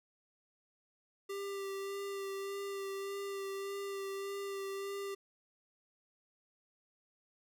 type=tone with vibrato; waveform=square; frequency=394.7 Hz; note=G4; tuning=12 cents sharp; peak=-39 dBFS; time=1.29-5.15 s; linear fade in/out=10 ms; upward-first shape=sine; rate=1.7 Hz; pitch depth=16 cents each way; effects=none